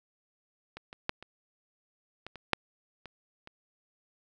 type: clicks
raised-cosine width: 0.3 ms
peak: -26 / -28 / -12 / -29 / -25 / -28 / -7 / -28 / -30 dBFS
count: 9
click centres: 0.77 / 0.929 / 1.094 / 1.226 / 2.266 / 2.357 / 2.533 / 3.057 / 3.474 s
effects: none

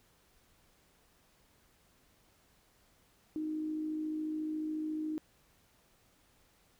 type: tone with amplitude modulation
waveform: sine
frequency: 310 Hz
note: D#4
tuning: 6 cents flat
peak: -32 dBFS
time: 3.36-5.18 s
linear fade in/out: 0 ms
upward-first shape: sine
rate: 54.1 Hz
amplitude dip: 35%
effects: pink hiss -68 dBFS RMS until 6.79 s

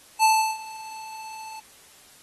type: tone with ADSR envelope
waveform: square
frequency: 878 Hz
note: A5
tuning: 4 cents flat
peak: -15 dBFS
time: 0.19-1.6 s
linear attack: 42 ms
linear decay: 340 ms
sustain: -22 dB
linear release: 7 ms
effects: white hiss -52 dBFS RMS until 2.22 s + AAC 32 kbps

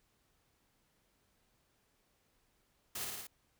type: noise with echo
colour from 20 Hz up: white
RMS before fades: -41 dBFS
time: 2.95-3.05 s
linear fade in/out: 5 ms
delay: 55 ms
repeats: 4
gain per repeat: -2 dB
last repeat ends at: 3.27 s
effects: pink hiss -75 dBFS RMS until 3.59 s

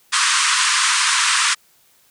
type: band-pass noise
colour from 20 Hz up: pink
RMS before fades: -17 dBFS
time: 0.12-1.55 s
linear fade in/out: 20 ms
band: 980 to 9700 Hz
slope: 96 dB/octave
effects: white hiss -56 dBFS RMS until 2.1 s

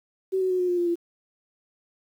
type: tone with pitch steps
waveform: sine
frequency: 379.9 / 373.4 / 367 / 360.7 / 354.5 / 348.4 / 342.4 Hz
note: F#4 / F#4 / F#4 / F#4 / F4 / F4 / F4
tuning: +46 / +16 / -14 / -44 / +26 / -4 / -34 cents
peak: -21 dBFS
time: 0.32-0.957 s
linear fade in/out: 20 ms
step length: 91 ms
effects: 9-bit

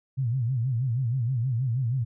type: tone with vibrato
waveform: sine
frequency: 123.47 Hz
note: B2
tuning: in tune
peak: -23 dBFS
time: 0.17-2.05 s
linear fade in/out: 20 ms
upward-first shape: sine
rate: 6.3 Hz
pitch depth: 160 cents each way
effects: none

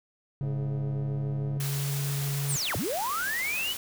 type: tone with pitch glide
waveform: triangle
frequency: 138.59 to 140.52 Hz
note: C#3 to C#3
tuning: 0 to +24 cents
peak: -26 dBFS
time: 0.41-2.56 s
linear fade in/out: 0 ms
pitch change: +24 cents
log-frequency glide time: 0.84-2.23 s
type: click train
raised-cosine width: 2 ms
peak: -28 dBFS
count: 122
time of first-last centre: 0.43-1.572 s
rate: 106 Hz
type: noise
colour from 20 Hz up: white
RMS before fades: -36 dBFS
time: 1.6-3.77 s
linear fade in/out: 2 ms
type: linear two-way sweep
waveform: sine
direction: down then up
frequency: 9760 to 69.8 to 3042 Hz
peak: -28 dBFS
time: 2.48-3.74 s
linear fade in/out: 20 ms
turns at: 2.76 s
effects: none

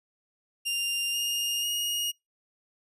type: tone with pitch steps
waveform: sawtooth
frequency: 2794 / 2831 / 2869 Hz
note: F7 / F7 / F7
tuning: 0 / +23 / +46 cents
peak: -24 dBFS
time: 0.65-2.12 s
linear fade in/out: 20 ms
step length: 490 ms
effects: noise-tail reverb RT60 0.2 s tail -26 dB re dry + resampled to 32000 Hz

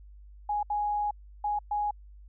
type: tone bursts at uneven times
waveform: sine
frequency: 830.6 Hz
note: G#5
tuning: in tune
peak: -26 dBFS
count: 4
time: 0.49-0.63 / 0.7-1.11 / 1.44-1.59 / 1.71-1.91 s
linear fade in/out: 5 ms
effects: added 50 Hz sine -47 dBFS peak until 2.28 s

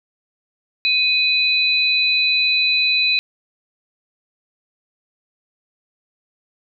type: tone pair together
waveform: sine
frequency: 2508 / 3981 Hz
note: D#7 / B7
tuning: +13 / +13 cents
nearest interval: minor sixth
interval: 800 cents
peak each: -17 dBFS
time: 0.85-3.19 s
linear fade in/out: 0 ms
effects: none

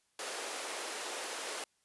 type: high-pass noise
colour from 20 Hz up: pink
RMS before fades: -40 dBFS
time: 0.19-1.64 s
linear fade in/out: 2 ms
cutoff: 390 Hz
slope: 24 dB/octave
effects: white hiss -75 dBFS RMS until 1.84 s + resampled to 24000 Hz

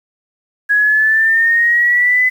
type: linear sweep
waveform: sine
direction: up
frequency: 1661.2 to 2020 Hz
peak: -9 dBFS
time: 0.69-2.3 s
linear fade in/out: 20 ms
effects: 7-bit

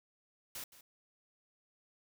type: noise with echo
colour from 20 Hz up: white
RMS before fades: -44 dBFS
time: 0.55-0.64 s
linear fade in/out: 2 ms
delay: 170 ms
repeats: 1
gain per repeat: -15 dB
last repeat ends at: 0.81 s
effects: none

